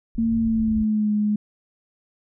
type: low-pass noise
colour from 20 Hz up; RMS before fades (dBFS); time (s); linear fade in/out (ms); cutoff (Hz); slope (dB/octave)
pink; -33; 0.15-0.84; 0; 110; 24
type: tone with pitch glide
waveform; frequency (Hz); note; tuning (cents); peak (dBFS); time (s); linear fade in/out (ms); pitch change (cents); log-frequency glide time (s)
sine; 227.4 to 209.7; A#3 to G#3; -43 to +17; -18; 0.18-1.36; 5; -140; 0.4-1.12
effects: none